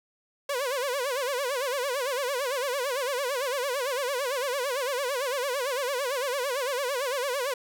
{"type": "tone with vibrato", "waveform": "sawtooth", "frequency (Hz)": 528, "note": "C5", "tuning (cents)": 16, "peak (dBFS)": -23, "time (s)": [0.49, 7.54], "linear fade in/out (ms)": 5, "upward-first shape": "sine", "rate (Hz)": 8.9, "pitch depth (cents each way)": 160, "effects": []}